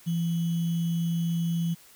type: tone with sample-and-hold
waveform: sine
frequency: 168.1 Hz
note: E3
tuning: 34 cents sharp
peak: -24 dBFS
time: 0.06-1.75 s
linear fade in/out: 20 ms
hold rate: 3150 Hz
effects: white hiss -54 dBFS RMS until 1.95 s